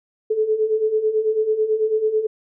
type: beating tone pair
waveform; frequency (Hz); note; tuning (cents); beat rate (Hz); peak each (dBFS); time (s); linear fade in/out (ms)
sine; 428.1 / 437.2; A4 / A4; -47 / -11; 9.1; -23 / -18; 0.3-2.27; 10
effects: none